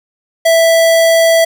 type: tone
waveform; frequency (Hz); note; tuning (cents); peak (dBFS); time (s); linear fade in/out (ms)
square; 659.3; E5; 0; -7; 0.45-1.45; 10
effects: none